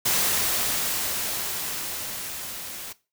white noise with level ramp, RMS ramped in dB -22 to -37 dBFS, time 0.05-2.93 s, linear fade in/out 10 ms, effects noise-tail reverb RT60 0.3 s tail -19 dB re dry

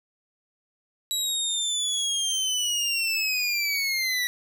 25% pulse linear sweep, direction down, 3896 to 1937 Hz, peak -20 dBFS, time 1.11-4.27 s, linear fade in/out 0 ms, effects none

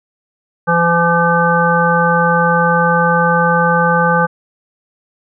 harmonic tone, 170 Hz, F3, 46 cents flat, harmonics 1 / 3 / 5 / 7 / 9, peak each -16 / -16 / -16 / -16 / -16 dBFS, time 0.67-4.27 s, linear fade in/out 20 ms, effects none

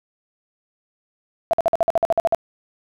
sine tone bursts, 669 Hz, E5, 25 cents sharp, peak -13 dBFS, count 12, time 1.51-2.347 s, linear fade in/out 0 ms, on 23 ms, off 51 ms, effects none

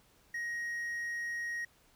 triangle tone, 1882 Hz, A#6, 16 cents sharp, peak -33 dBFS, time 0.34-1.65 s, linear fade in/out 5 ms, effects pink hiss -66 dBFS RMS until 1.95 s

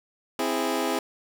20% pulse chord, C augmented, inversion none, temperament equal with one note detuned, 261.6 / 329.6 / 413.9 Hz, C4 / E4 / G#4, 0 / 0 / -6 cents, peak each -24 dBFS, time 0.39-0.99 s, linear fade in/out 2 ms, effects none

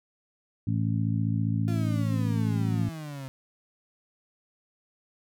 harmonic tone, 55 Hz, A1, in tune, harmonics 2 / 3 / 4 / 5, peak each -26 / -30 / -32 / -34 dBFS, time 0.67-2.89 s, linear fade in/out 5 ms
35% pulse exponential sweep, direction down, 350 to 130.81 Hz, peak -34 dBFS, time 1.68-3.28 s, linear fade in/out 0 ms
effects none

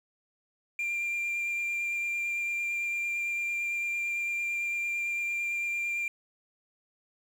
sine tone with vibrato, 2383 Hz, D7, 25 cents sharp, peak -26 dBFS, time 0.79-6.08 s, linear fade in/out 2 ms, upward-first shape sine, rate 8.9 Hz, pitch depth 10 cents each way, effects tanh soft clip ceiling -28 dBFS + 9-bit

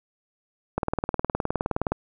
click train, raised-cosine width 1 ms, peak -10 dBFS, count 23, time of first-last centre 0.78-1.92 s, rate 19.3 Hz, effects none

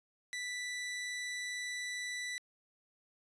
sawtooth tone, 1975.5 Hz, B6, in tune, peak -34 dBFS, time 0.33-2.38 s, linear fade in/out 0 ms, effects resampled to 22050 Hz

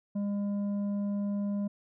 triangle tone with tanh clipping, 202.6 Hz, G#3, 43 cents flat, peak -30 dBFS, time 0.15-1.68 s, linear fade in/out 10 ms, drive 11 dB, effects none

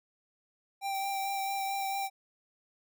square tone with vibrato, 784 Hz, G5, in tune, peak -32 dBFS, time 0.81-2.1 s, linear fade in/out 50 ms, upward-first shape sine, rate 4.5 Hz, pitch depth 15 cents each way
violet noise, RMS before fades -46 dBFS, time 0.94-2.08 s, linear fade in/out 10 ms
effects none

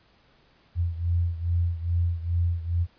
sine beating tone pair, 85.3 / 87.7 Hz, F2 / F2, -40 / +8 cents, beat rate 2.4 Hz, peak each -24 / -28 dBFS, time 0.75-2.87 s, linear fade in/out 50 ms, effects pink hiss -61 dBFS RMS until 2.98 s + resampled to 11025 Hz

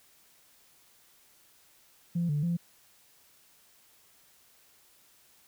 sine tone with pitch steps, 171.3 / 147.2 / 171.4 Hz, F3 / D3 / F3, -33 / +4 / -32 cents, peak -25 dBFS, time 2.15-2.57 s, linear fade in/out 10 ms, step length 140 ms, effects tanh soft clip ceiling -22 dBFS + white hiss -62 dBFS RMS until 5.47 s

